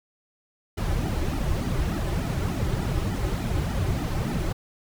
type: noise with flanger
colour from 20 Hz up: brown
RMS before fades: -26 dBFS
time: 0.77-4.53 s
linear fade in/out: 10 ms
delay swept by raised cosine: 1.8 to 4.4 ms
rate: 3.4 Hz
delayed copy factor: -1
effects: none